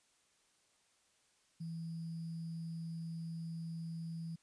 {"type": "tone with sample-and-hold", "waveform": "sine", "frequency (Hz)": 164.81, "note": "E3", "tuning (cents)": 0, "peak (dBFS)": -40, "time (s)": [1.6, 4.36], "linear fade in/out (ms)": 10, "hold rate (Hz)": 4900, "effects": ["white hiss -73 dBFS RMS until 4.42 s", "resampled to 22050 Hz"]}